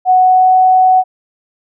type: tone with pitch glide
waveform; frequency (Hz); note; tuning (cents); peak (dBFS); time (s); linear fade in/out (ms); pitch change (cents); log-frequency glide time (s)
sine; 740 to 745.1; F#5 to F#5; 0 to +12; -5; 0.05-1.04; 50; +12; 0.18-0.56
effects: none